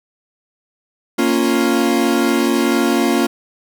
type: chord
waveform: 40% pulse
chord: Bb minor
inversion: none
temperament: equal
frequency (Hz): 233.1 / 277.2 / 349.2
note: Bb3 / Db4 / F4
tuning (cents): 0 / 0 / 0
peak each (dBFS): -17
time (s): 1.18-3.27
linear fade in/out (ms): 10
effects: none